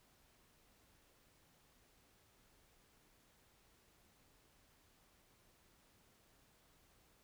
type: silence
effects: pink hiss -71 dBFS RMS until 7.23 s